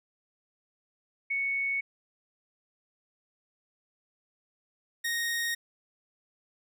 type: tone pair in turn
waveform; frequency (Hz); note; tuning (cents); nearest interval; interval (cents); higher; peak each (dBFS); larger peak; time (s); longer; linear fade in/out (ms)
sine / sawtooth; 2217 / 1864.3; C#7 / A#6; 0 / 0; minor third; 300; first; -27 / -25; second; 1.3-1.81 / 5.04-5.55; neither; 10
effects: none